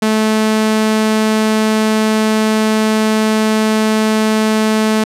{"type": "tone", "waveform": "sawtooth", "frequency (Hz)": 217.4, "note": "A3", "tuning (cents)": -21, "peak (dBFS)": -7, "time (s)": [0.02, 5.04], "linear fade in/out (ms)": 5, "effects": ["low-pass 11000 Hz 12 dB/octave"]}